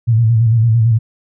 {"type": "tone with vibrato", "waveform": "sine", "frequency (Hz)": 114.1, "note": "A#2", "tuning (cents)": -37, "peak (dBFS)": -8, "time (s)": [0.07, 0.99], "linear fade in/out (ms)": 20, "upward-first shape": "square", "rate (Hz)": 8.9, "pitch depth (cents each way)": 58, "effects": []}